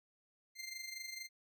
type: tone with amplitude modulation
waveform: 20% pulse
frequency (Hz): 2093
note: C7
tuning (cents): 0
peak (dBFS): -36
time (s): 0.55-1.29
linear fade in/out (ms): 50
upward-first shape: sine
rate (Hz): 24.4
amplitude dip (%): 65
effects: none